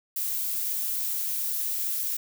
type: noise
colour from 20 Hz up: violet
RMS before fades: -29 dBFS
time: 0.16-2.17 s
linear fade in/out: 5 ms
effects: none

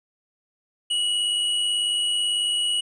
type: tone with amplitude modulation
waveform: square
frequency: 2919 Hz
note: F#7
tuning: 24 cents flat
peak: -20 dBFS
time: 0.9-2.81 s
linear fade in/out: 10 ms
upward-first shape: sine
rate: 98.2 Hz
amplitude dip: 35%
effects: resampled to 22050 Hz

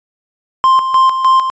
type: tone with tremolo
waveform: triangle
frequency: 1049 Hz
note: C6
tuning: 4 cents sharp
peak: -4 dBFS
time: 0.64-1.5 s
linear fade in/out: 0 ms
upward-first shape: square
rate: 3.3 Hz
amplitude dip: 60%
effects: resampled to 16000 Hz

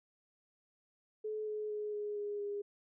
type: tone with pitch steps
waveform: sine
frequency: 429.7 / 425.3 / 420.9 / 416.5 / 412.2 / 407.9 Hz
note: A4 / G#4 / G#4 / G#4 / G#4 / G#4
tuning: -41 / +41 / +23 / +5 / -13 / -31 cents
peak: -36 dBFS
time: 1.24-2.62 s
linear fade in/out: 10 ms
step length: 230 ms
effects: none

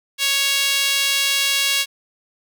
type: tone with high-pass filter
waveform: sawtooth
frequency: 554.4 Hz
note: C#5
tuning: in tune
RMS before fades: -19 dBFS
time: 0.18-1.86 s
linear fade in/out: 50 ms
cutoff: 2900 Hz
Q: 1.6
effects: none

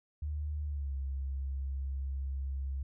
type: tone with pitch glide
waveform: sine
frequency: 74.6 to 67.62 Hz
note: D2 to C#2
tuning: +28 to -42 cents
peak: -33 dBFS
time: 0.22-2.83 s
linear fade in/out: 5 ms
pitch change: -170 cents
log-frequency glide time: 0.63-0.96 s
effects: none

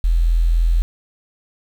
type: tone with quantisation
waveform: sine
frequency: 41.85 Hz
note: E1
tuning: 27 cents sharp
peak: -12 dBFS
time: 0.04-0.82 s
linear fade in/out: 0 ms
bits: 7
effects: none

